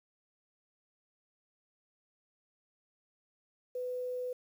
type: tone with quantisation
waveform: sine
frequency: 499.7 Hz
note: B4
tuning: 20 cents sharp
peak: -34 dBFS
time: 3.75-4.33 s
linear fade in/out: 5 ms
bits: 10
effects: none